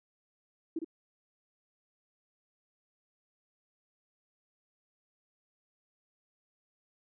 sine tone with echo, 325.8 Hz, E4, 20 cents flat, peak -30 dBFS, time 0.76-0.79 s, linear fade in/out 5 ms, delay 56 ms, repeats 1, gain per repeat -5 dB, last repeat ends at 0.846 s, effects none

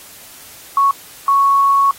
sine tone bursts at uneven times, 1108.7 Hz, C#6, in tune, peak -9 dBFS, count 2, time 0.77-0.91 / 1.28-1.91 s, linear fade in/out 2 ms, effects white hiss -39 dBFS RMS until 1.98 s + AAC 48 kbps

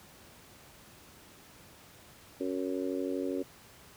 harmonic tone, 92.5 Hz, F#2, in tune, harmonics 3 / 4 / 5 / 6, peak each -34 / -36 / -38 / -40 dBFS, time 2.4-3.43 s, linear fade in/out 10 ms, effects pink hiss -55 dBFS RMS until 3.96 s + high-pass 60 Hz 12 dB/octave

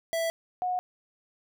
square / sine tone pair in turn, 660 / 728.3 Hz, E5 / F#5, +2 / -28 cents, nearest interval major second, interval 170 cents, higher second, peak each -27 / -26 dBFS, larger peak second, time 0.13-0.3 / 0.62-0.79 s, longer neither, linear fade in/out 0 ms, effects none

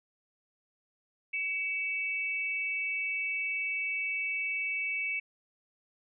sine tone pair together, 2260 / 2641 Hz, C#7 / E7, +33 / +3 cents, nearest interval minor third, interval 270 cents, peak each -32 / -34 dBFS, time 1.33-5.2 s, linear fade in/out 10 ms, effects none

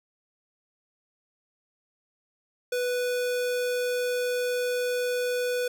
square tone, 493.9 Hz, B4, in tune, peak -26 dBFS, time 2.72-5.68 s, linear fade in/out 5 ms, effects none

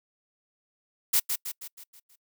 blue noise with echo, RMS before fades -22 dBFS, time 1.13-1.2 s, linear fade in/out 10 ms, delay 160 ms, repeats 6, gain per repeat -6 dB, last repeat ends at 2.16 s, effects noise-tail reverb RT60 0.1 s tail -26 dB re dry

